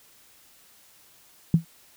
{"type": "tone with exponential decay", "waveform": "sine", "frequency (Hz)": 164.81, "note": "E3", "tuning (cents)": 0, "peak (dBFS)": -11, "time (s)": [1.54, 1.65], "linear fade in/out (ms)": 2, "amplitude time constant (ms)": 22, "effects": ["white hiss -56 dBFS RMS until 1.96 s"]}